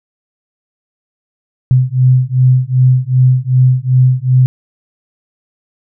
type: beating tone pair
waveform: sine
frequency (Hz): 126.8 / 129.4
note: B2 / C3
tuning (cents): +46 / -19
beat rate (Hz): 2.6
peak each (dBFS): -10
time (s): 1.71-4.46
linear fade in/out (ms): 0
effects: none